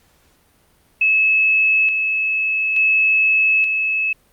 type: tone with tremolo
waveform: sine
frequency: 2594 Hz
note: E7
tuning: 28 cents flat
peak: -12 dBFS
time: 1.01-4.13 s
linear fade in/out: 5 ms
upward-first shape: square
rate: 0.57 Hz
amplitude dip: 40%
effects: pink hiss -57 dBFS RMS until 4.32 s + Opus 48 kbps